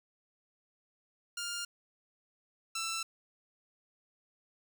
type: tone pair in turn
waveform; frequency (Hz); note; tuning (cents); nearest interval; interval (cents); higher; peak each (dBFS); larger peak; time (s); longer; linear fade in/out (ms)
10% pulse; 1404 / 1334; F6 / E6; +9 / +20; minor second; 89; first; -28 / -26; second; 1.37-1.65 / 2.75-3.03; neither; 5
effects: none